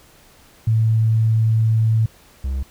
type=tone pair in turn; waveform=sine / triangle; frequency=111.4 / 66.6 Hz; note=A2 / C2; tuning=+22 / +31 cents; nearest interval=major sixth; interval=891 cents; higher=first; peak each=-13 / -18 dBFS; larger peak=first; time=0.67-2.06 / 2.44-2.63 s; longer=first; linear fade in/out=5 ms; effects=pink hiss -50 dBFS RMS until 2.7 s